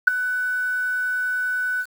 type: tone with ADSR envelope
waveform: sine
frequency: 1495 Hz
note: F#6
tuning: 17 cents sharp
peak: -4 dBFS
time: 0.07-1.86 s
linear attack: 10 ms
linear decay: 4 ms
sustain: -17 dB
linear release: 57 ms
effects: tanh soft clip ceiling 0 dBFS + 7-bit